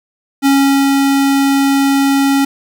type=tone with ADSR envelope; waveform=square; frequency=275.7 Hz; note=C#4; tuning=9 cents flat; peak=-8 dBFS; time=0.42-2.45 s; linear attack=38 ms; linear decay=400 ms; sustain=-2 dB; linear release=6 ms; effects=7-bit